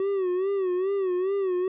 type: tone with vibrato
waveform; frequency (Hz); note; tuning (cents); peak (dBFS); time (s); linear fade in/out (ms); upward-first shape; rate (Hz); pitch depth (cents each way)
triangle; 378.3; F#4; +38; -21; 0-1.68; 2; sine; 2.4; 97
effects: resampled to 8000 Hz